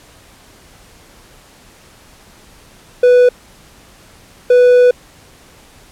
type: tone bursts at uneven times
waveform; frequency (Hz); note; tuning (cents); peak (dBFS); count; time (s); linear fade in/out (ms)
triangle; 493.9; B4; 0; -3; 2; 3.03-3.29 / 4.5-4.91; 5
effects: pink hiss -44 dBFS RMS until 5.91 s + low-pass 12000 Hz 12 dB/octave